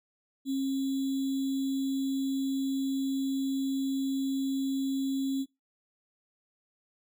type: tone with sample-and-hold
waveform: sine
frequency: 270 Hz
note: C#4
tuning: 45 cents flat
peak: -27 dBFS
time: 0.45-5.46 s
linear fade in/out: 50 ms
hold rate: 3675 Hz
effects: noise-tail reverb RT60 0.2 s tail -20 dB re dry